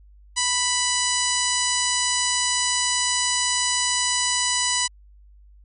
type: harmonic tone with a mistuned harmonic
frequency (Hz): 987.8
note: B5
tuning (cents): 0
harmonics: 1 / 2 / 3 / 4 / 5 / 6 / 7 / 8 / 9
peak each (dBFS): -29 / -29 / -29 / -29 / -29 / -29 / -29 / -29 / -29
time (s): 0.36-4.88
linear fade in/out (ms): 20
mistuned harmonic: 4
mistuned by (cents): +15
effects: added 50 Hz sine -47 dBFS peak until 5.64 s